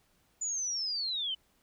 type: linear sweep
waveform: sine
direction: down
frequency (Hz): 7040 to 2981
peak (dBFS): -31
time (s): 0.41-1.35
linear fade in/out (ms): 10
effects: pink hiss -70 dBFS RMS until 1.62 s